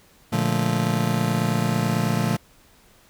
40% pulse chord, Bb major seventh, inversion none, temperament just, 116.54 / 145.68 / 174.81 / 218.5 Hz, Bb2 / D3 / F3 / A3, 0 / -14 / +2 / -12 cents, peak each -25 dBFS, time 0.32-2.37 s, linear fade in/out 10 ms, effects pink hiss -55 dBFS RMS until 3.09 s

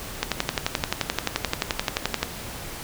click train, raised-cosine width 0.2 ms, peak -4 dBFS, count 24, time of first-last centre 0.23-2.23 s, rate 11.5 Hz, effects pink hiss -36 dBFS RMS until 2.83 s

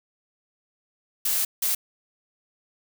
blue noise bursts at uneven times, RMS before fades -24 dBFS, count 2, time 1.25-1.45 / 1.62-1.75 s, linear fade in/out 5 ms, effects none

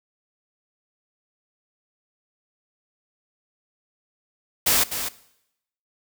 white noise with echo, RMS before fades -19 dBFS, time 4.66-4.84 s, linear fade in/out 10 ms, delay 250 ms, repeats 1, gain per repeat -9 dB, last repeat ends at 5.09 s, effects noise-tail reverb RT60 0.8 s tail -18 dB re dry

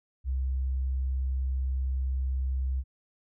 sine tone, 65.41 Hz, C2, in tune, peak -26 dBFS, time 0.24-2.84 s, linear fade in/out 50 ms, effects none

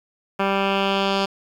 10% pulse tone with low-pass filter sweep, 196 Hz, G3, in tune, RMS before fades -21 dBFS, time 0.39-1.26 s, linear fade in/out 10 ms, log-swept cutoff 2100 to 4300 Hz, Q 2.2, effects 8-bit

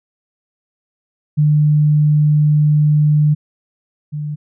sine tone pair in turn, 150 / 149.33 Hz, D3 / D3, +37 / +29 cents, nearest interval unison, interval 8 cents, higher first, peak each -9 / -20 dBFS, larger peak first, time 1.37-3.35 / 4.12-4.36 s, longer first, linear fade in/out 20 ms, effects none

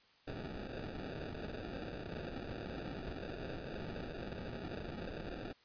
blue noise with sample-and-hold, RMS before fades -44 dBFS, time 0.27-5.53 s, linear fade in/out 5 ms, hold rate 1050 Hz, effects white hiss -67 dBFS RMS until 5.64 s + resampled to 11025 Hz

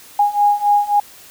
sine beating tone pair, 820 / 823.7 Hz, G#5 / G#5, -22 / -14 cents, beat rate 3.7 Hz, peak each -16 / -14 dBFS, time 0.19-1 s, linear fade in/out 5 ms, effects white hiss -42 dBFS RMS until 1.3 s

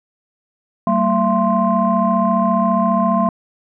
sine tone cluster, 192.9 / 227.6 / 676 / 1047 Hz, G3 / A#3 / E5 / C6, -28 / -41 / +43 / +1 cents, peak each -18 dBFS, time 0.87-3.29 s, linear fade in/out 2 ms, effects tanh soft clip ceiling -4 dBFS

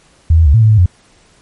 sine tone with pitch steps, 80.8 / 81.5 / 70.9 / 113.2 / 109.4 / 108 / 89.2 Hz, E2 / E2 / C#2 / A2 / A2 / A2 / F2, -34 / -19 / +40 / +50 / -9 / -32 / +37 cents, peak -4 dBFS, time 0.3-0.86 s, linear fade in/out 5 ms, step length 80 ms, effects pink hiss -49 dBFS RMS until 1.41 s + MP3 48 kbps

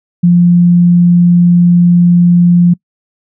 sine tone, 174.61 Hz, F3, in tune, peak -3 dBFS, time 0.23-2.74 s, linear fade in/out 10 ms, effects noise-tail reverb RT60 0.1 s tail -25 dB re dry

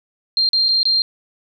sine tone with dropouts, 4186 Hz, C8, in tune, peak -13 dBFS, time 0.37-1.02 s, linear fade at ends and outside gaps 1 ms, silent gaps 0.49-0.532 / 0.684-0.688 / 0.831-0.854 s, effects none

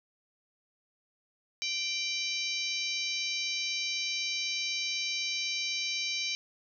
harmonic tone with a mistuned harmonic, 784 Hz, G5, in tune, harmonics 3 / 4 / 5 / 6 / 7 / 8, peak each -35 / -40 / -36 / -40 / -38 / -41 dBFS, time 1.62-6.35 s, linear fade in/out 0 ms, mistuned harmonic 4, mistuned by -48 cents, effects none

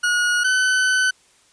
40% pulse tone pair in turn, 1448 / 1512 Hz, F#6 / F#6, -38 / +37 cents, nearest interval minor second, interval 75 cents, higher second, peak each -16 / -15 dBFS, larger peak second, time 0.03-0.44 / 0.44-1.11 s, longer second, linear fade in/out 10 ms, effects white hiss -56 dBFS RMS until 1.52 s + resampled to 22050 Hz

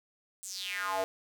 square tone with high-pass filter sweep, 95.5 Hz, G2, 45 cents flat, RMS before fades -35 dBFS, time 0.43-1.04 s, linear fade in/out 0 ms, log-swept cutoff 8500 to 550 Hz, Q 5.1, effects none

